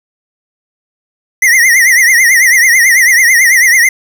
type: tone with vibrato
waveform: square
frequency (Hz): 1975.5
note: B6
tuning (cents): 0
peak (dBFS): -5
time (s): 1.42-3.89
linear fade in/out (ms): 5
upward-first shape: triangle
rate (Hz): 9.1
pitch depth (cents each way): 150
effects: 7-bit